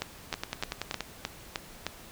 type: two click trains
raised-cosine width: 0.2 ms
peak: -13 / -14 dBFS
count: 7 / 8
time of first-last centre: 0.02-1.866 / 0.34-1.007 s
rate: 3.25 / 10.5 Hz
effects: pink hiss -49 dBFS RMS until 2.11 s